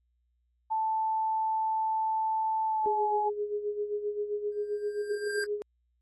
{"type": "tone with pitch glide", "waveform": "sine", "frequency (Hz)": [880, 842.2], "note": ["A5", "G#5"], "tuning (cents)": [0, 24], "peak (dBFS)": -26, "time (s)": [0.7, 3.3], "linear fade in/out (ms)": 20, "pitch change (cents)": -76, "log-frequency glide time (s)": [2.66, 3.13]}
{"type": "tone with tremolo", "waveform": "sine", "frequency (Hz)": 415.3, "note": "G#4", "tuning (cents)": 0, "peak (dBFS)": -27, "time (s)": [2.86, 5.62], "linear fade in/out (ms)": 0, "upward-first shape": "sine", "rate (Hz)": 7.6, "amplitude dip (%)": 65}
{"type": "tone with exponential growth", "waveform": "square", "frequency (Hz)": 1590, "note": "G6", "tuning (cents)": 24, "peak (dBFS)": -31, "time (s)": [4.52, 5.44], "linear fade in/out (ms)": 1, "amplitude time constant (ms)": 200}
{"effects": ["added 60 Hz sine -70 dBFS peak until 6.01 s", "AAC 32 kbps"]}